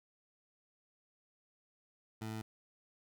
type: tone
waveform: 20% pulse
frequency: 110 Hz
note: A2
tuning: in tune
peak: -35 dBFS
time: 2.21-2.42 s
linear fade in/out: 10 ms
effects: none